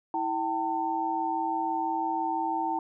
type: tone cluster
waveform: sine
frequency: 326.7 / 773 / 899 Hz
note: E4 / G5 / A5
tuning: -15 / -24 / +37 cents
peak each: -33 / -31 / -29 dBFS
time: 0.14-2.79 s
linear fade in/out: 2 ms
effects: none